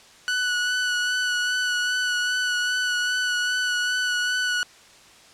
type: tone with vibrato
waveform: sawtooth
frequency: 1480 Hz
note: F#6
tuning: in tune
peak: -18 dBFS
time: 0.28-4.63 s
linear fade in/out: 0 ms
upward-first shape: sine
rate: 2.5 Hz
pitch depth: 20 cents each way
effects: white hiss -50 dBFS RMS until 5.33 s + low-pass 7000 Hz 12 dB/octave